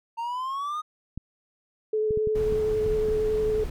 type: exponential sweep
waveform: triangle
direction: up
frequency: 911 to 1249 Hz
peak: -26 dBFS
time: 0.17-0.82 s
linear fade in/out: 20 ms
type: clicks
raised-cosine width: 5 ms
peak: -21 dBFS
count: 7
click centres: 1.176 / 2.108 / 2.174 / 2.273 / 2.524 / 2.863 / 3.086 s
type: tone with vibrato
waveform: sine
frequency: 431 Hz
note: A4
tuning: 36 cents flat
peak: -22 dBFS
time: 1.93-3.64 s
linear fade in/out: 5 ms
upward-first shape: triangle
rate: 11 Hz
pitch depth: 15 cents each way
type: noise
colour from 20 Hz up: brown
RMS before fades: -33 dBFS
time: 2.35-3.7 s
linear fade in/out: 5 ms
effects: none